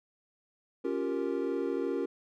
triangle chord, G half-diminished seventh, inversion second, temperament equal, 277.2 / 349.2 / 392 / 466.2 Hz, Db4 / F4 / G4 / Bb4, 0 / 0 / 0 / 0 cents, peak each -33 dBFS, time 0.84-2.06 s, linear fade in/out 10 ms, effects none

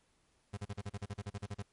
35% pulse tone bursts, 101.3 Hz, G#2, 43 cents flat, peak -36 dBFS, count 14, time 0.53-1.626 s, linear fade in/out 10 ms, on 43 ms, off 38 ms, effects pink hiss -73 dBFS RMS until 1.72 s + MP3 48 kbps

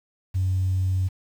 sine tone, 93.4 Hz, F#2, 17 cents sharp, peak -19 dBFS, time 0.34-1.09 s, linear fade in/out 20 ms, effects tanh soft clip ceiling -16 dBFS + 8-bit

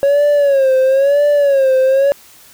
triangle tone with vibrato, 552 Hz, C#5, 7 cents flat, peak -6 dBFS, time 0.03-2.12 s, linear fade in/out 0 ms, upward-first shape sine, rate 1 Hz, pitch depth 99 cents each way, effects tanh soft clip ceiling -2 dBFS + white hiss -43 dBFS RMS until 2.53 s

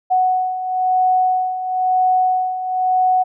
sine beating tone pair, 740 / 741 Hz, F#5 / F#5, 0 / +2 cents, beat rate 1 Hz, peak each -21 / -15 dBFS, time 0.1-3.24 s, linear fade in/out 20 ms, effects none

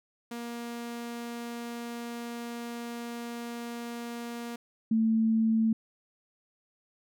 sawtooth / sine tone pair in turn, 236.2 / 222.9 Hz, A#3 / A3, +23 / +23 cents, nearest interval minor second, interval 100 cents, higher first, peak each -32 / -22 dBFS, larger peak second, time 0.31-4.56 / 4.91-5.73 s, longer first, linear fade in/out 5 ms, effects none

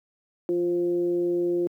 sine tone with frequency modulation, 349.2 Hz, F4, in tune, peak -21 dBFS, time 0.49-1.67 s, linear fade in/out 0 ms, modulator 176 Hz, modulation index 0.45, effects high-pass 200 Hz 12 dB/octave + 10-bit

